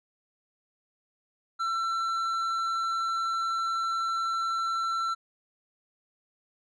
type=tone with tanh clipping; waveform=triangle; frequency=1344 Hz; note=E6; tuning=33 cents sharp; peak=-28 dBFS; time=1.59-5.15 s; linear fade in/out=20 ms; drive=12 dB; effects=none